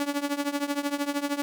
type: tone with tremolo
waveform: sawtooth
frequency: 286.1 Hz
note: D4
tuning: 45 cents flat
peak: -19 dBFS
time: 0-1.42 s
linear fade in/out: 0 ms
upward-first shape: triangle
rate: 13 Hz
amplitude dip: 90%
effects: none